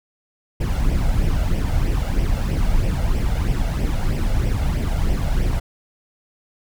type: noise with flanger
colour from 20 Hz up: brown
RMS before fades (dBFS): -19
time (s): 0.6-5.6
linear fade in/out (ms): 10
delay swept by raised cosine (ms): 0.36 to 1.46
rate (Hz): 3.1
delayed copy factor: +0.6
effects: none